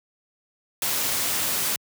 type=noise; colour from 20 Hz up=white; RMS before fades=-25 dBFS; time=0.82-1.76 s; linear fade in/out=2 ms; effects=high-pass 80 Hz 12 dB/octave